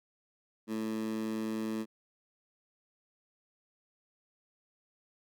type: tone with high-pass filter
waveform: 15% pulse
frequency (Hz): 110.1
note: A2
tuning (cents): +2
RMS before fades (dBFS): -35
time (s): 0.67-1.86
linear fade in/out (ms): 50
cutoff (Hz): 250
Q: 4.4
effects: none